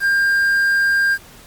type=tone with quantisation; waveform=triangle; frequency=1600 Hz; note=G6; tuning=35 cents sharp; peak=-11 dBFS; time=0-1.18 s; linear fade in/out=50 ms; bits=6; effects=pink hiss -43 dBFS RMS until 1.46 s + MP3 96 kbps